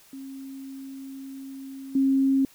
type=tone with level steps; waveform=sine; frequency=269.7 Hz; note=C#4; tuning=47 cents flat; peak=-36 / -18 dBFS; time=0.13-2.45 s; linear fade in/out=2 ms; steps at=1.95 s; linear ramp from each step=5 ms; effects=white hiss -55 dBFS RMS until 2.54 s